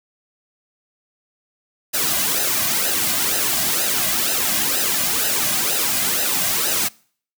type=noise with flanger; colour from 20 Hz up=white; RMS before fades=-20 dBFS; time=1.93-6.89 s; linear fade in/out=20 ms; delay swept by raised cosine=0.88 to 2.28 ms; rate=2.1 Hz; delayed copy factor=-0.7; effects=noise-tail reverb RT60 0.5 s tail -24 dB re dry